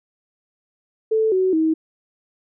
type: tone with pitch steps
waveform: sine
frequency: 440 / 374.3 / 318.4 Hz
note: A4 / F#4 / D#4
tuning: 0 / +20 / +40 cents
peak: -15 dBFS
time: 1.11-1.74 s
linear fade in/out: 10 ms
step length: 210 ms
effects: none